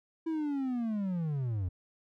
triangle linear sweep, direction down, 329.6 to 84.5 Hz, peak -28 dBFS, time 0.26-1.69 s, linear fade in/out 10 ms, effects none

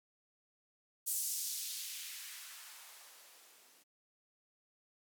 violet noise with band-pass filter sweep, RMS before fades -44 dBFS, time 1.06-3.84 s, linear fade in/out 20 ms, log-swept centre 8900 to 250 Hz, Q 1.1, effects none

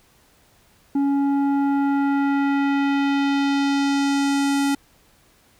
square tone with low-pass filter sweep, 279.3 Hz, C#4, 13 cents sharp, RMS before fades -20 dBFS, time 0.95-4.75 s, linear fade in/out 5 ms, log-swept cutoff 580 to 11000 Hz, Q 1.1, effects pink hiss -57 dBFS RMS until 5.59 s

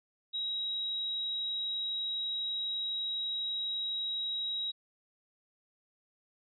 sine tone, 3833 Hz, A#7, 47 cents sharp, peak -32 dBFS, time 0.33-4.72 s, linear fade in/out 20 ms, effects none

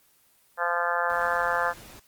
harmonic tone, 173 Hz, F3, 16 cents flat, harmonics 3 / 4 / 5 / 6 / 7 / 8 / 9 / 10, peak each -31 / -31 / -31 / -31 / -31 / -31 / -31 / -31 dBFS, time 0.57-1.74 s, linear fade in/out 50 ms
pink noise, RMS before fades -47 dBFS, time 1.09-2 s, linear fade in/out 10 ms
effects white hiss -62 dBFS RMS until 2.07 s + Opus 24 kbps

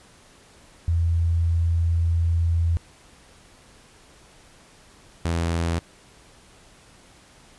sine / sawtooth tone pair in turn, 83.9 / 83.9 Hz, E2 / E2, +31 / +31 cents, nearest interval unison, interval 0 cents, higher neither, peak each -18 dBFS, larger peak neither, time 0.88-2.77 / 5.25-5.79 s, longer first, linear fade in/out 0 ms, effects pink hiss -52 dBFS RMS until 7.58 s + resampled to 24000 Hz

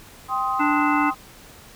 sine chord, C minor, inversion second, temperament just, 784.9 / 1046.5 / 1255.8 Hz, G5 / C6 / Eb6, +2 / 0 / +16 cents, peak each -26 / -25 / -25 dBFS, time 0.28-1.15 s, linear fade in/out 50 ms
harmonic tone, 293.7 Hz, D4, in tune, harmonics 1 / 3 / 5 / 7 / 9, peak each -21 / -26 / -28 / -29 / -31 dBFS, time 0.59-1.11 s, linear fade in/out 20 ms
effects pink hiss -46 dBFS RMS until 1.75 s

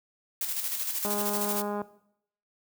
blue noise with tremolo, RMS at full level -30 dBFS, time 0.41-1.62 s, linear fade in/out 2 ms, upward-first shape square, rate 13 Hz, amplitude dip 45%
click train, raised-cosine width 1 ms, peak -20 dBFS, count 159, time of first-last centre 1.05-1.817 s, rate 206 Hz
effects noise-tail reverb RT60 0.7 s tail -17 dB re dry + high-pass 100 Hz 12 dB/octave

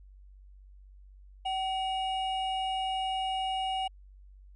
triangle tone pair together, 760.4 / 2871 Hz, F#5 / F7, +47 / +47 cents, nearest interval octave + major seventh, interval 2300 cents, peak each -28 / -35 dBFS, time 1.45-3.88 s, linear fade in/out 10 ms, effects added 48 Hz sine -50 dBFS peak until 4.55 s + resampled to 22050 Hz

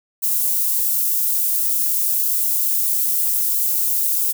white high-pass noise, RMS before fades -19 dBFS, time 0.22-4.33 s, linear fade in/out 20 ms, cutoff 12000 Hz, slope 12 dB/octave, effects none

